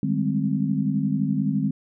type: chord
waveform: sine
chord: Ab major seventh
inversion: second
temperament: equal with one note detuned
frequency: 152.19 / 196 / 207.7 / 261.6 Hz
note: Eb3 / G3 / Ab3 / C4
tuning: -38 / 0 / 0 / 0 cents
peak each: -26 dBFS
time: 0.03-1.71 s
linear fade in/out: 2 ms
effects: none